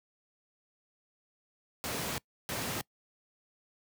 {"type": "noise bursts at uneven times", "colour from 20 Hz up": "pink", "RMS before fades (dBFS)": -35, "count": 2, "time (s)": [[1.84, 2.18], [2.49, 2.81]], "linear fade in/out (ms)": 0, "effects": ["noise-tail reverb RT60 0.1 s tail -24 dB re dry", "high-pass 100 Hz 12 dB/octave"]}